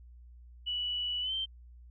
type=tone with pitch glide; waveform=sine; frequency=2951 to 3126 Hz; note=F#7 to G7; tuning=-5 to -6 cents; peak=-31 dBFS; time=0.66-1.46 s; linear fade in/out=20 ms; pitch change=+99 cents; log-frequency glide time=1.21-1.34 s; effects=added 60 Hz sine -50 dBFS peak until 1.9 s